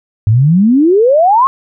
sine exponential sweep, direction up, 100.9 to 1108.7 Hz, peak -5 dBFS, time 0.27-1.47 s, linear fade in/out 0 ms, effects none

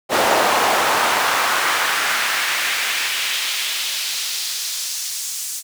brown noise with high-pass filter sweep, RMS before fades -20 dBFS, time 0.09-5.63 s, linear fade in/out 50 ms, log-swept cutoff 630 to 7400 Hz, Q 1.3, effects none

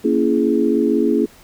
sine chord, A# half-diminished seventh, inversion none, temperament just, 233.1 / 279.7 / 335.6 / 419.5 Hz, A#3 / C#4 / E4 / G#4, 0 / +16 / +31 / +17 cents, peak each -19 dBFS, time 0.04-1.26 s, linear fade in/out 10 ms, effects pink hiss -47 dBFS RMS until 1.43 s

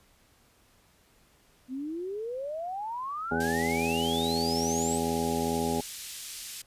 sine exponential sweep, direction up, 248.9 to 8400 Hz, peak -32 dBFS, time 1.68-5 s, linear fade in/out 50 ms
harmonic tone, 82.41 Hz, E2, in tune, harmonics 1 / 2 / 3 / 4 / 5 / 6 / 7 / 9 / 10, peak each -40 / -36 / -31 / -40 / -32 / -41 / -39 / -40 / -33 dBFS, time 3.31-5.81 s, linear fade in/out 5 ms
white band-pass noise, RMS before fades -41 dBFS, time 3.4-6.62 s, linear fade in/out 5 ms, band 2700 to 10000 Hz, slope 12 dB/octave
effects pink hiss -63 dBFS RMS until 6.66 s + resampled to 32000 Hz

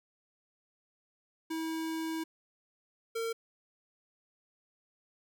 square tone pair in turn, 322.5 / 456.1 Hz, E4 / A#4, -38 / -38 cents, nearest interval tritone, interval 600 cents, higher second, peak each -34 / -33 dBFS, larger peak second, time 1.5-2.24 / 3.15-3.33 s, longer first, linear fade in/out 10 ms, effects none

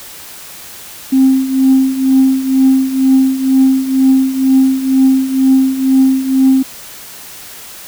sine tone with tremolo, 264.6 Hz, C4, 20 cents sharp, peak -3 dBFS, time 1.12-6.63 s, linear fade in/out 10 ms, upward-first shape triangle, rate 2.1 Hz, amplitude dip 80%, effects tanh soft clip ceiling -1 dBFS + white hiss -32 dBFS RMS until 7.87 s

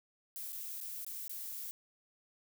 violet noise with dropouts, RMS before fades -43 dBFS, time 0.36-1.71 s, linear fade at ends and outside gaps 0 ms, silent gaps 0.522-0.529 / 0.802-0.811 / 1.047-1.065 / 1.279-1.295 s, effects none

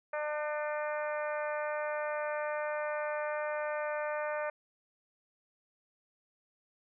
harmonic tone, 300.1 Hz, D4, 38 cents sharp, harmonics 2 / 3 / 4 / 5 / 6 / 7 / 8, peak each -34 / -41 / -42 / -42 / -44 / -49 / -49 dBFS, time 0.13-4.5 s, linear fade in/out 5 ms, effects none

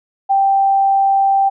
sine tone, 784 Hz, G5, in tune, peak -10 dBFS, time 0.29-1.5 s, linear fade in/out 20 ms, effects none

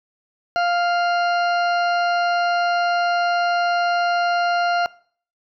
harmonic tone, 698.5 Hz, F5, in tune, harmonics 1 / 2 / 3 / 4 / 6 / 7 / 8, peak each -18 / -23 / -37 / -32 / -33 / -45 / -44 dBFS, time 0.56-4.86 s, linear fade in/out 0 ms, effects noise-tail reverb RT60 0.5 s tail -21 dB re dry

